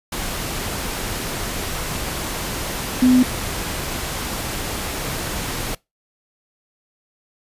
sine tone in noise, 252.9 Hz, B3, 41 cents sharp, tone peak -10 dBFS, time 3.02-3.23 s, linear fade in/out 5 ms, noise pink, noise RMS -26 dBFS, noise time 0.12-5.75 s, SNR +13 dB, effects noise-tail reverb RT60 0.2 s tail -23 dB re dry + resampled to 32000 Hz

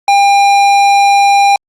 sine tone with tanh clipping, 801 Hz, G5, 37 cents sharp, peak -7 dBFS, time 0.08-1.56 s, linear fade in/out 2 ms, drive 16 dB, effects Opus 48 kbps

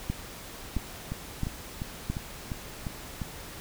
two click trains, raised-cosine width 5 ms, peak -16 / -20 dBFS, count 4 / 8, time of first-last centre 0.1-2.1 / 0.77-3.218 s, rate 1.5 / 2.86 Hz, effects pink hiss -43 dBFS RMS until 3.6 s

